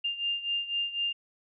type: beating tone pair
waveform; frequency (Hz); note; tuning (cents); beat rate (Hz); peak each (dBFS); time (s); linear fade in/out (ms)
sine; 2800 / 2804; F7 / F7; +4 / +6; 4; -30 / -34; 0.04-1.13; 10
effects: none

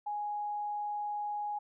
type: tone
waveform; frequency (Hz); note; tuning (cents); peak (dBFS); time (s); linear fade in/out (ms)
sine; 830.6; G#5; 0; -33; 0.06-1.59; 10
effects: none

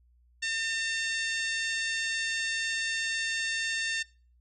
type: harmonic tone with a mistuned harmonic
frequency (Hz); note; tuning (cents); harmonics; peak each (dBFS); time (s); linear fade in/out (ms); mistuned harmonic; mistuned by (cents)
903; A5; +45; 2 / 3 / 4 / 5 / 6 / 7 / 8 / 9; -32 / -36 / -38 / -40 / -42 / -43 / -44 / -45; 0.42-4.03; 10; 7; +31
effects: noise-tail reverb RT60 0.4 s tail -23 dB re dry + added 60 Hz sine -60 dBFS peak until 4.4 s

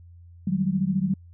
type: tone cluster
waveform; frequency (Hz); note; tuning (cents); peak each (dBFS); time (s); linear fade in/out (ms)
sine; 152.4 / 186.9 / 200.8; D#3 / F#3 / G3; -36 / +18 / +42; -30 / -23 / -27; 0.47-1.14; 5
effects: added 86 Hz sine -45 dBFS peak until 1.33 s

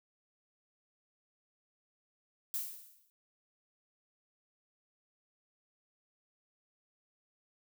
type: noise with exponential decay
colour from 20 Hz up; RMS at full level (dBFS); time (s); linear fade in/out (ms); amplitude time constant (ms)
violet; -34; 2.54-3.1; 0; 120
effects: none

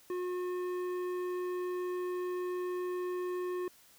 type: tone with tanh clipping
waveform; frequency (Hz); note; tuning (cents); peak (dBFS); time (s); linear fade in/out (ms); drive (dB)
triangle; 360.7; F#4; -44; -35; 0.1-3.68; 2; 16
effects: white hiss -61 dBFS RMS until 3.98 s

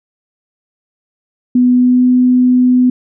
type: tone with pitch glide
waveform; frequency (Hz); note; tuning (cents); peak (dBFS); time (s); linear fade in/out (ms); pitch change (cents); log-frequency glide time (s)
sine; 248.3 to 250.8; B3 to B3; +9 to +27; -6; 1.55-2.9; 5; +18; 1.72-2.04
effects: none

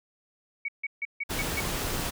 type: tone bursts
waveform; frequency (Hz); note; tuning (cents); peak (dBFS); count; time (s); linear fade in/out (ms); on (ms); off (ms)
sine; 2247; C#7; +23; -28; 6; 0.65-1.604; 5; 34; 150
type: noise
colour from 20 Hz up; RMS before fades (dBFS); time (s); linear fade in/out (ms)
pink; -31; 1.29-2.11; 20
effects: none

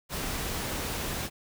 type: noise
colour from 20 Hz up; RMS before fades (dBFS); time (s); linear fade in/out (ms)
pink; -33; 0.09-1.3; 50
effects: none

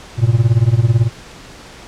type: tone with tremolo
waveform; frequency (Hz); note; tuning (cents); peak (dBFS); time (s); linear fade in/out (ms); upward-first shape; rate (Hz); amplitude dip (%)
triangle; 115.9; A#2; -10; -3; 0.17-1.1; 50; triangle; 18; 100
effects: pink hiss -37 dBFS RMS until 1.87 s + low-pass 7000 Hz 12 dB/octave

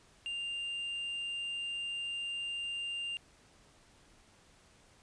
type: tone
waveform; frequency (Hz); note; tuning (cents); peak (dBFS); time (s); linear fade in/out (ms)
triangle; 2794; F7; 0; -34; 0.26-3.17; 0
effects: pink hiss -63 dBFS RMS until 5.02 s + resampled to 22050 Hz

